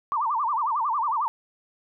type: tone with vibrato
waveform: sine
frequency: 1033 Hz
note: C6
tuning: 22 cents flat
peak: -22 dBFS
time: 0.12-1.28 s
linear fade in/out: 0 ms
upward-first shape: sine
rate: 11 Hz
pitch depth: 270 cents each way
effects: none